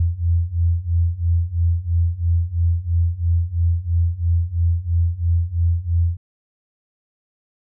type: beating tone pair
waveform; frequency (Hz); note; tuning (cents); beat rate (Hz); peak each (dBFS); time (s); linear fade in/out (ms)
sine; 83.4 / 86.4; E2 / F2; +21 / -18; 3; -20 / -18; 0-6.17; 5
effects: none